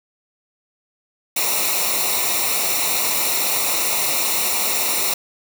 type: noise with comb filter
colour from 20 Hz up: white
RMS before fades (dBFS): -20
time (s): 1.36-5.14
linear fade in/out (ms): 5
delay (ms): 0.62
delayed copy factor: -0.75
effects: none